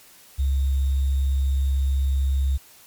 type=tone with sample-and-hold; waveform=sine; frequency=67.8 Hz; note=C#2; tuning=38 cents flat; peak=-18 dBFS; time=0.38-2.58 s; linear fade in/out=20 ms; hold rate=3675 Hz; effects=white hiss -50 dBFS RMS until 2.86 s + MP3 96 kbps